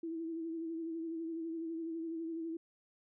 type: tone with vibrato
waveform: sine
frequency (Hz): 328.1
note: E4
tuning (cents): -8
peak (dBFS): -37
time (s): 0.03-2.57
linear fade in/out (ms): 5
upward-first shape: sine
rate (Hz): 12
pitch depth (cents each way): 37
effects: none